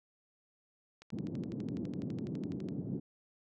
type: click train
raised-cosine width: 0.2 ms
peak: -35 dBFS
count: 21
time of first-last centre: 1.02-2.687 s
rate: 12 Hz
type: band-pass noise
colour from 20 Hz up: white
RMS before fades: -39 dBFS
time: 1.12-3 s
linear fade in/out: 10 ms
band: 120 to 300 Hz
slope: 24 dB/octave
effects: none